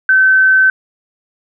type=tone; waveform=sine; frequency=1534 Hz; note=G6; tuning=38 cents flat; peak=-6 dBFS; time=0.09-0.7 s; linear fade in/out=2 ms; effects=none